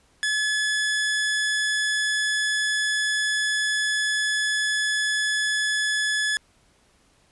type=tone; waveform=sawtooth; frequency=1711 Hz; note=A6; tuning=49 cents flat; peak=-18 dBFS; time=0.23-6.37 s; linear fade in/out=0 ms; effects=pink hiss -61 dBFS RMS until 7.31 s + resampled to 24000 Hz